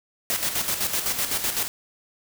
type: noise with tremolo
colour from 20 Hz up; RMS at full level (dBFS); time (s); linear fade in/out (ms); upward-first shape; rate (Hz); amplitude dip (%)
white; -24; 0.3-1.68; 0; square; 7.9; 55
effects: none